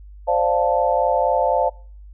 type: chord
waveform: sine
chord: D minor seventh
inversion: third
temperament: equal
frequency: 523.3 / 587.3 / 698.5 / 880 Hz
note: C5 / D5 / F5 / A5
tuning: 0 / 0 / 0 / 0 cents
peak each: -21 dBFS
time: 0.27-1.7 s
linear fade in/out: 20 ms
effects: noise-tail reverb RT60 0.5 s tail -26 dB re dry + added 50 Hz sine -38 dBFS peak until 2.13 s